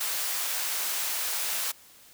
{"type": "high-pass noise", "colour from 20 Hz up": "white", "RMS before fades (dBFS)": -30, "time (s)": [0, 1.72], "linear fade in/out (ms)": 10, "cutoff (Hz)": 660, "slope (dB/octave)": 12, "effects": ["white hiss -54 dBFS RMS until 2.13 s"]}